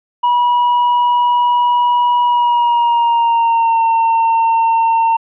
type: tone with pitch glide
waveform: triangle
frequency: 970 to 910.3 Hz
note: B5 to A#5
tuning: -31 to -41 cents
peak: -8 dBFS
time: 0.23-5.17 s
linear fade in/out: 10 ms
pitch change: -110 cents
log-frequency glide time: 2.23-3.81 s
effects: resampled to 8000 Hz